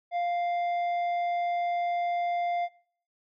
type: tone with tanh clipping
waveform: sine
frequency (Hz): 698.5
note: F5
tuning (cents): 0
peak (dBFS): -27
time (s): 0.11-2.69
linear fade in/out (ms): 50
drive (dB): 7
effects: noise-tail reverb RT60 0.6 s tail -23 dB re dry